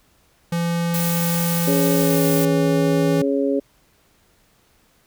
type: tone with pitch glide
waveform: square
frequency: 170 to 163.83 Hz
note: F3 to E3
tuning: -46 to -10 cents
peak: -20 dBFS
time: 0.52-3.22 s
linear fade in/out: 5 ms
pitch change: -64 cents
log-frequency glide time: 1.93-2.27 s
type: noise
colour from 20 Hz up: blue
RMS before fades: -26 dBFS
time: 0.94-2.45 s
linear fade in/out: 2 ms
type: harmonic tone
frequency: 138.59 Hz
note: C#3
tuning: in tune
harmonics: 2 / 3 / 4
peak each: -20 / -22 / -23 dBFS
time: 1.67-3.6 s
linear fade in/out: 10 ms
effects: pink hiss -59 dBFS RMS until 5.06 s